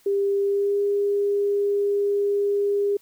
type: tone with pitch glide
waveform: sine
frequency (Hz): 398.7 to 404.7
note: G4 to G#4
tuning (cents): +29 to -45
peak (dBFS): -19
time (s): 0.06-2.97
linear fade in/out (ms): 5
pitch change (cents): +26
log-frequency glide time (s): 0.42-0.8
effects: white hiss -58 dBFS RMS until 3.01 s